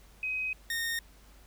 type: tone pair in turn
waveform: sine / sawtooth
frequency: 2524 / 1842.8 Hz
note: D#7 / A#6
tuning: +24 / -20 cents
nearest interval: perfect fourth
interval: 544 cents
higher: first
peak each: -30 / -27 dBFS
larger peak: second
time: 0.23-0.53 / 0.7-0.99 s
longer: first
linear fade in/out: 2 ms
effects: added 50 Hz sine -55 dBFS peak until 1.46 s + pink hiss -60 dBFS RMS until 1.46 s